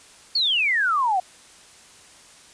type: exponential sweep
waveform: sine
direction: down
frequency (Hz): 4543 to 710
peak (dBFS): -18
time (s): 0.35-1.2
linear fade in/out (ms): 5
effects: white hiss -49 dBFS RMS until 2.53 s + resampled to 22050 Hz